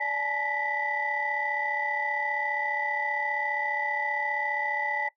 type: tone cluster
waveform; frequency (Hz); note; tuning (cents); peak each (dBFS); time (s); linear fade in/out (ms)
sine; 584 / 849 / 884 / 1903 / 1982; D5 / G#5 / A5 / A#6 / B6; -10 / +38 / +8 / +35 / +6; -38 / -31 / -37 / -38 / -29; 0-5.09; 10
effects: noise-tail reverb RT60 0.1 s tail -19 dB re dry + tanh soft clip ceiling -17 dBFS